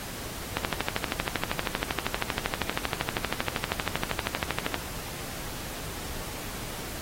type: two click trains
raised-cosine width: 0.3 ms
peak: -23 / -9 dBFS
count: 14 / 54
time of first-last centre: 0.81-4.372 / 0.57-4.743 s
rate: 3.65 / 12.7 Hz
effects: pink hiss -38 dBFS RMS until 7.01 s + AAC 48 kbps